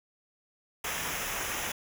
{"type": "noise with comb filter", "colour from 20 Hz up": "pink", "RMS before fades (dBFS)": -34, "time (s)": [0.84, 1.72], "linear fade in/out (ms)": 5, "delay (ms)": 0.23, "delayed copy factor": -0.7, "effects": []}